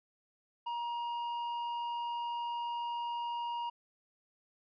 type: tone with hard clipping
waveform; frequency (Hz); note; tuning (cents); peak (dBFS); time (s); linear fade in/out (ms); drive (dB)
sine; 947; A#5; +27; -36; 0.66-3.7; 10; 6
effects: resampled to 11025 Hz